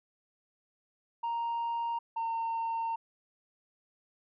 sine tone pair in turn, 932.3 / 912.6 Hz, A#5 / A#5, 0 / -37 cents, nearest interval unison, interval 37 cents, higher first, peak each -28 dBFS, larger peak neither, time 1.23-1.99 / 2.16-2.96 s, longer second, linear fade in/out 10 ms, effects tanh soft clip ceiling -29 dBFS

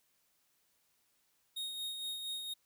45% pulse tone with tremolo, 3729 Hz, A#7, in tune, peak -37 dBFS, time 1.56-2.54 s, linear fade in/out 10 ms, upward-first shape sine, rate 4.3 Hz, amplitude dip 40%, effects white hiss -75 dBFS RMS until 2.65 s

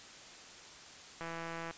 click train, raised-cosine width 0.5 ms, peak -27 dBFS, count 84, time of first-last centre 1.21-1.71 s, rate 166 Hz, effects white hiss -52 dBFS RMS until 1.77 s + resampled to 16000 Hz

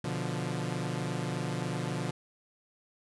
sawtooth chord, B diminished, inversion none, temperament equal, 123.47 / 146.83 / 174.61 Hz, B2 / D3 / F3, 0 / 0 / 0 cents, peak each -32 dBFS, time 0.04-2.11 s, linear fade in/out 5 ms, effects resampled to 24000 Hz

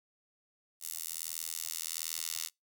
10% pulse tone with high-pass filter sweep, 81.3 Hz, E2, 23 cents flat, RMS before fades -39 dBFS, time 0.8-2.5 s, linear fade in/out 50 ms, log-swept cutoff 8700 to 5100 Hz, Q 0.81, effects noise-tail reverb RT60 0.2 s tail -26 dB re dry

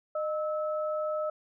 sine tone pair together, 613.5 / 1300 Hz, D#5 / E6, -25 / -24 cents, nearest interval octave + minor second, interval 1301 cents, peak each -29 / -36 dBFS, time 0.15-1.3 s, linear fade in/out 5 ms, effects none

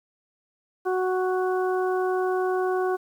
harmonic tone, 370.4 Hz, F#4, 2 cents sharp, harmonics 1 / 2 / 3 / 4, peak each -23 / -29 / -33 / -35 dBFS, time 0.85-2.97 s, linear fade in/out 20 ms, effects 9-bit

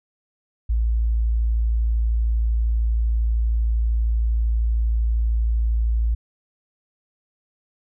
sine tone, 56.4 Hz, A1, 44 cents sharp, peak -17 dBFS, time 0.69-6.15 s, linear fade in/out 10 ms, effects none

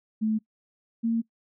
sine tone pair in turn, 217.8 / 228.9 Hz, A3 / A#3, -17 / -31 cents, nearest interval minor second, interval 86 cents, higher second, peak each -22 dBFS, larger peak neither, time 0.21-0.39 / 1.03-1.22 s, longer second, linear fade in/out 20 ms, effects noise-tail reverb RT60 0.1 s tail -22 dB re dry

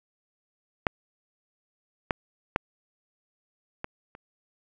clicks, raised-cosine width 0.5 ms, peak -7 / -9 / -7 / -17 / -29 dBFS, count 5, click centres 0.868 / 2.108 / 2.561 / 3.844 / 4.151 s, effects none

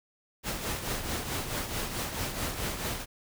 pink noise with tremolo, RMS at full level -31 dBFS, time 0.43-3.06 s, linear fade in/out 50 ms, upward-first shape triangle, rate 4.6 Hz, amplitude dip 60%, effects none

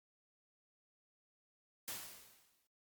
white noise with exponential decay, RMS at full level -42 dBFS, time 1.88-2.67 s, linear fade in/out 0 ms, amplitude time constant 170 ms, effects noise-tail reverb RT60 0.3 s tail -22 dB re dry + Opus 48 kbps

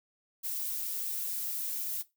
violet noise, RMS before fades -35 dBFS, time 0.43-2.03 s, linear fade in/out 20 ms, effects noise-tail reverb RT60 0.2 s tail -17 dB re dry

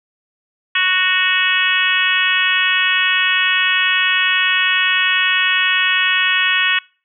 harmonic tone with a mistuned harmonic, 370 Hz, F#4, in tune, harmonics 3 / 4 / 5 / 6 / 7 / 8 / 9, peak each -24 / -21 / -18 / -24 / -19 / -21 / -23 dBFS, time 0.75-6.79 s, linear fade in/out 5 ms, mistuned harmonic 8, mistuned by -19 cents, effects noise-tail reverb RT60 0.4 s tail -25 dB re dry

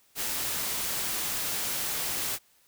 white noise, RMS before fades -31 dBFS, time 0.15-2.39 s, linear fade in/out 50 ms, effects white hiss -64 dBFS RMS until 2.67 s

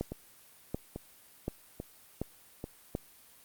two click trains, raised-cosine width 2 ms, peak -24 / -19 dBFS, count 4 / 5, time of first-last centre 0.12-2.641 / 0.01-2.951 s, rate 1.19 / 1.36 Hz, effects white hiss -58 dBFS RMS until 3.44 s + Opus 32 kbps

